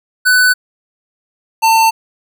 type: tone pair in turn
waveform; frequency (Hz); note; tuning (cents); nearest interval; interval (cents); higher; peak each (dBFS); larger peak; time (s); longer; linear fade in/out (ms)
square; 1497 / 896.5; F#6 / A5; +20 / +32; major sixth; 888; first; -8; neither; 0.25-0.54 / 1.62-1.91; neither; 20
effects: none